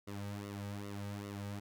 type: tone with flanger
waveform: sawtooth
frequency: 101.3 Hz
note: G#2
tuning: 43 cents flat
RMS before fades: -43 dBFS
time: 0.07-1.6 s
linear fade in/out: 10 ms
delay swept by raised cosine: 1.2 to 2.9 ms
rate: 2.5 Hz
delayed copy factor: -0.85
effects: none